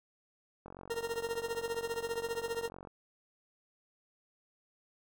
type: click train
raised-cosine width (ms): 1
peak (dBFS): -33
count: 103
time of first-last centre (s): 0.66-2.873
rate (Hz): 46.1
type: tone with tremolo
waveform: 40% pulse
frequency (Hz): 463.2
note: A#4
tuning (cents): -11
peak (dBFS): -30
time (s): 0.9-2.69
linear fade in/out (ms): 5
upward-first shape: triangle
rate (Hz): 15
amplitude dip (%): 90
effects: none